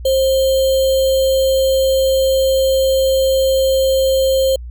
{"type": "tone with sample-and-hold", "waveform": "sine", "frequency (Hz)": 531, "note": "C5", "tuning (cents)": 25, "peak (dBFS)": -11, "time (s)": [0.05, 4.56], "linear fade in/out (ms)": 5, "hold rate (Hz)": 3675, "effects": ["added 60 Hz sine -27 dBFS peak until 4.7 s"]}